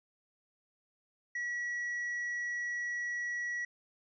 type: tone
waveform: triangle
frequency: 1930 Hz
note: B6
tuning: 40 cents flat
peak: -32 dBFS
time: 1.35-3.65 s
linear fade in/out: 5 ms
effects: resampled to 16000 Hz